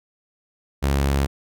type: tone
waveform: sawtooth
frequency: 69.3 Hz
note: C#2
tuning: in tune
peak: -14 dBFS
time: 0.82-1.27 s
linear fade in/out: 20 ms
effects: none